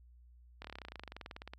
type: slowing click train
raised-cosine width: 0.3 ms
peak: -29 dBFS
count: 24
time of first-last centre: 0.62-1.535 s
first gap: 25 ms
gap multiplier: 1.04
effects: added 60 Hz sine -57 dBFS peak until 1.58 s